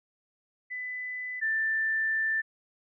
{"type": "tone pair in turn", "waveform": "sine", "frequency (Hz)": [2000, 1773.6], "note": ["B6", "A6"], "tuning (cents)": [21, 13], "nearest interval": "major second", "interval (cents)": 208, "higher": "first", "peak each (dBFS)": [-33, -25], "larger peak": "second", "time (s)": [[0.7, 1.41], [1.41, 2.42]], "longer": "second", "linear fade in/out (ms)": 20, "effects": []}